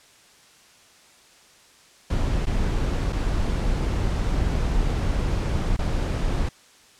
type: noise with dropouts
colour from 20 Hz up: brown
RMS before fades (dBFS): -23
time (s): 2.1-6.49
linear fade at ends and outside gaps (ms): 5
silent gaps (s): 2.456-2.467 / 3.125-3.129 / 5.766-5.789
effects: white hiss -53 dBFS RMS until 6.99 s + low-pass 8000 Hz 12 dB/octave